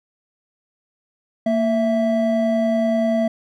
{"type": "tone pair together", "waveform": "triangle", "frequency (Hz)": [229.9, 659.3], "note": ["A#3", "E5"], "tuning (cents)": [-24, 0], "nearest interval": "octave + tritone", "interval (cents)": 1824, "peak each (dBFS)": -17, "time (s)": [1.46, 3.28], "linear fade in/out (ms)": 5, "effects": []}